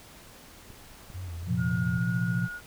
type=clicks; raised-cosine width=5 ms; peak=-35 dBFS; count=3; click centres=0.703 / 1.102 / 1.43 s
type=tone with vibrato; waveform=sine; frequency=88 Hz; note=F2; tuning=14 cents sharp; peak=-34 dBFS; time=1.14-1.99 s; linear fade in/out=10 ms; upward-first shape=sine; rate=3.4 Hz; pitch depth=89 cents each way
type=chord; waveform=sine; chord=Bb suspended second; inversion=none; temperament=equal; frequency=116.54 / 130.81 / 174.61 Hz; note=Bb2 / C3 / F3; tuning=0 / 0 / 0 cents; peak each=-29 / -32 / -28 dBFS; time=1.46-2.49 s; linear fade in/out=50 ms
type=tone with pitch glide; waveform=sine; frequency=1431 to 1441 Hz; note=F6 to F#6; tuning=+42 to -46 cents; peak=-35 dBFS; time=1.57-2.61 s; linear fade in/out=50 ms; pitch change=+12 cents; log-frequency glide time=2.01-2.08 s
effects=pink hiss -50 dBFS RMS until 2.66 s